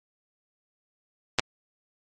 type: clicks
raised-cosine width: 0.2 ms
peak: -3 dBFS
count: 2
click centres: 1.387 / 1.395 s
effects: MP3 48 kbps